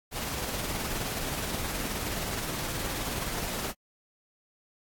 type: noise with tremolo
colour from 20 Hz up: pink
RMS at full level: -32 dBFS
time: 0.11-3.74 s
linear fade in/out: 50 ms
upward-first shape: sine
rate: 19 Hz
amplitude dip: 30%
effects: AAC 64 kbps